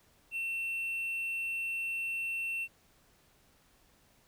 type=tone; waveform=triangle; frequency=2700 Hz; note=E7; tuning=41 cents sharp; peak=-31 dBFS; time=0.31-2.68 s; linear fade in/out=50 ms; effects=pink hiss -66 dBFS RMS until 4.27 s